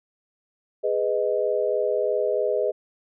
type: chord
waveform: sine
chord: G# minor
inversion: none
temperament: just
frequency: 415.3 / 498.4 / 623 Hz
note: G#4 / B4 / D#5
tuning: 0 / +16 / +2 cents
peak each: -25 dBFS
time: 0.83-2.72 s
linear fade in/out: 20 ms
effects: none